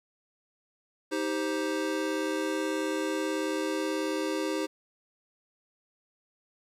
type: chord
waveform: square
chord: C minor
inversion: first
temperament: just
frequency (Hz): 314 / 392.4 / 523.3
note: Eb4 / G4 / C5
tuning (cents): +16 / +2 / 0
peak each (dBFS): -32 / -34 / -35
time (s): 1.11-4.67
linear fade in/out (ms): 20
effects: low-pass 10000 Hz 12 dB/octave + 10-bit